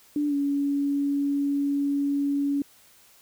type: tone with pitch glide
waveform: sine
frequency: 293.7 to 282.7 Hz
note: D4 to C#4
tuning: 0 to +34 cents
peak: -22 dBFS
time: 0.16-2.62 s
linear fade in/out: 2 ms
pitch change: -66 cents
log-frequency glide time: 0.28-0.34 s
effects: white hiss -56 dBFS RMS until 3.21 s